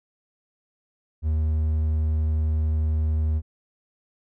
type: tone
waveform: triangle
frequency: 77.78 Hz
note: D#2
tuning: in tune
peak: -18 dBFS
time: 1.22-3.42 s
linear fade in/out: 50 ms
effects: none